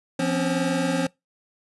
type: tone cluster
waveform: square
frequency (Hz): 172.5 / 256.9 / 278 / 536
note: F3 / C4 / C#4 / C5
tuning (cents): -21 / -32 / +5 / +42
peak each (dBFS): -28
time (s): 0.19-1.07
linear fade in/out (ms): 5
effects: noise-tail reverb RT60 0.2 s tail -24 dB re dry + resampled to 24000 Hz